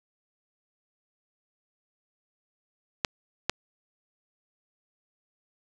clicks, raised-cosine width 0.2 ms, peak -6 / -6 dBFS, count 2, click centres 3.048 / 3.496 s, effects none

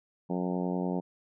harmonic tone, 90.3 Hz, F#2, 42 cents flat, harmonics 2 / 3 / 4 / 5 / 6 / 7 / 8 / 9 / 10, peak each -31 / -35 / -37 / -39 / -41 / -42 / -43 / -44 / -45 dBFS, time 0.29-1.01 s, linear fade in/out 20 ms, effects none

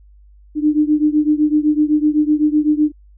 sine beating tone pair, 299 / 306.9 Hz, D4 / D#4, +31 / -24 cents, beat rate 7.9 Hz, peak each -14 / -16 dBFS, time 0.55-2.92 s, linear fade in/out 50 ms, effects added 50 Hz sine -43 dBFS peak until 3.17 s

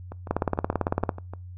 two click trains, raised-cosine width 1 ms, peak -23 / -9 dBFS, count 9 / 15, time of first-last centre 0.12-1.336 / 0.31-1.092 s, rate 6.58 / 17.9 Hz, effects noise-tail reverb RT60 0.3 s tail -24 dB re dry + added 90 Hz sine -38 dBFS peak until 1.57 s

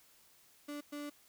35% pulse tone bursts at uneven times, 291.8 Hz, D4, 11 cents flat, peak -39 dBFS, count 2, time 0.68-0.81 / 0.92-1.1 s, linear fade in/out 10 ms, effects white hiss -65 dBFS RMS until 1.28 s

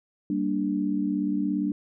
sine chord, G minor, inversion none, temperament equal, 196 / 233.1 / 293.7 Hz, G3 / Bb3 / D4, 0 / 0 / 0 cents, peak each -28 / -31 / -26 dBFS, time 0.3-1.72 s, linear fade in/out 2 ms, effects none

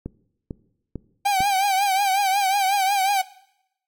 click train, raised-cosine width 3 ms, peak -17 dBFS, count 4, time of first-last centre 0.06-1.405 s, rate 2.23 Hz
45% pulse tone with vibrato, 784 Hz, G5, in tune, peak -18 dBFS, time 1.25-3.22 s, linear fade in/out 10 ms, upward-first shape triangle, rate 5.5 Hz, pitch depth 93 cents each way
effects noise-tail reverb RT60 0.8 s tail -20 dB re dry + AAC 64 kbps

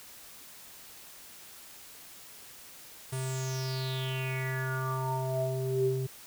square tone with low-pass filter sweep, 130.9 Hz, C3, 1 cent sharp, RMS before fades -32 dBFS, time 3.12-6.07 s, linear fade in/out 10 ms, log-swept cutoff 9700 to 300 Hz, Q 7.6, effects white hiss -50 dBFS RMS until 6.26 s

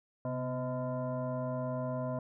sine tone with frequency modulation, 250.7 Hz, B3, 26 cents sharp, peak -32 dBFS, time 0.25-2.19 s, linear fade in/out 2 ms, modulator 382 Hz, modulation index 1.6, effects none

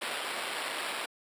white noise with sample-and-hold, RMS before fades -35 dBFS, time 0.01-1.06 s, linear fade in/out 10 ms, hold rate 6300 Hz, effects high-pass 400 Hz 12 dB/octave + resampled to 32000 Hz

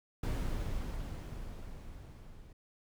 brown noise with level ramp, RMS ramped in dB -32 to -53 dBFS, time 0.23-2.53 s, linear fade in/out 5 ms, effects none

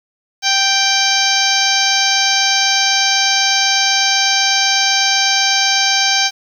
harmonic tone with a mistuned harmonic, 784 Hz, G5, in tune, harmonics 1 / 2 / 3 / 4 / 5 / 6 / 7 / 8, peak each -20 / -20 / -20 / -20 / -20 / -20 / -20 / -20 dBFS, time 0.42-6.31 s, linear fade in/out 50 ms, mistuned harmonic 7, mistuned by -19 cents, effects 7-bit

